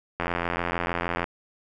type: click train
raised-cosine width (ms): 0.5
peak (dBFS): -11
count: 91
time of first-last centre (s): 0.2-1.242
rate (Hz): 86.4
effects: none